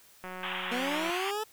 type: click train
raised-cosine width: 0.5 ms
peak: -26 dBFS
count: 159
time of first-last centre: 0.24-1.099 s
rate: 184 Hz
type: band-pass noise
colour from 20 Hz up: white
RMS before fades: -36 dBFS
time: 0.43-1.31 s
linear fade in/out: 2 ms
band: 790 to 3400 Hz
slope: 96 dB/octave
type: linear sweep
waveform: 20% pulse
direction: up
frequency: 233.1 to 440 Hz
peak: -26 dBFS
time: 0.71-1.44 s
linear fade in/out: 10 ms
effects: white hiss -58 dBFS RMS until 1.52 s